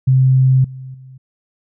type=tone with level steps; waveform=sine; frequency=130.81 Hz; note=C3; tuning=in tune; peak=-8 / -28 / -35 dBFS; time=0.07-1.18 s; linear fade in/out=10 ms; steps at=0.64 / 0.94 s; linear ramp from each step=5 ms; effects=none